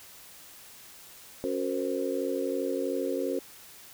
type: harmonic tone with a mistuned harmonic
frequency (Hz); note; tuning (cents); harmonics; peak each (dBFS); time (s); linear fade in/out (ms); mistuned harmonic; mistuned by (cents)
92.5; F#2; 0; 3 / 4 / 5 / 6; -33 / -33 / -33 / -33; 1.44-3.39; 0; 6; -95
effects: white hiss -50 dBFS RMS until 3.93 s